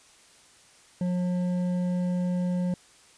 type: tone with hard clipping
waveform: sine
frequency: 179.4 Hz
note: F3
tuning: 47 cents sharp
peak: -26 dBFS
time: 1.01-2.74 s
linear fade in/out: 2 ms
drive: 7 dB
effects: white hiss -56 dBFS RMS until 3.17 s + resampled to 22050 Hz